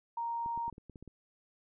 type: tone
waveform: sine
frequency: 932.3 Hz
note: A#5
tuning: in tune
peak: -33 dBFS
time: 0.17-0.7 s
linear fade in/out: 5 ms
type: clicks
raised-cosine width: 3 ms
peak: -36 dBFS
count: 9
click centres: 0.461 / 0.576 / 0.68 / 0.727 / 0.781 / 0.897 / 0.958 / 1.026 / 1.077 s
effects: none